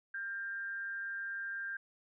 sine tone with amplitude modulation, 1594 Hz, G6, 28 cents sharp, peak -35 dBFS, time 0.14-1.77 s, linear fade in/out 5 ms, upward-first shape sine, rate 194 Hz, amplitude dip 45%, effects none

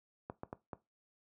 clicks, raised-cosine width 1 ms, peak -27 dBFS, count 4, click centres 0.299 / 0.434 / 0.529 / 0.732 s, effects noise-tail reverb RT60 0.2 s tail -17 dB re dry + high-pass 80 Hz 12 dB/octave

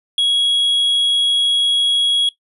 triangle tone, 3322 Hz, G#7, in tune, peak -11 dBFS, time 0.18-2.29 s, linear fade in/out 2 ms, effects noise-tail reverb RT60 0.1 s tail -17 dB re dry + resampled to 32000 Hz

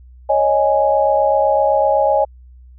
sine chord, C# suspended second, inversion none, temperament equal, 554.4 / 622.3 / 830.6 Hz, C#5 / D#5 / G#5, 0 / 0 / 0 cents, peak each -16 dBFS, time 0.29-2.25 s, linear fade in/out 10 ms, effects added 62 Hz sine -39 dBFS peak until 2.78 s

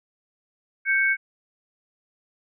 sine tone pair together, 1567.7 / 2217 Hz, G6 / C#7, 0 / 0 cents, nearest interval tritone, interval 600 cents, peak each -21 dBFS, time 0.85-1.17 s, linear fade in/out 50 ms, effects none

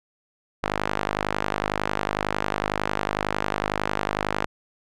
sawtooth tone with band-pass filter, 51 Hz, G#1, 31 cents flat, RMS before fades -27 dBFS, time 0.63-4.46 s, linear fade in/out 5 ms, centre 1200 Hz, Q 0.75, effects none

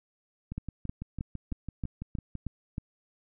two click trains, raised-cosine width 5 ms, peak -21 / -24 dBFS, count 8 / 12, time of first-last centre 0.58-2.781 / 0.52-2.353 s, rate 3.18 / 6 Hz, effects none

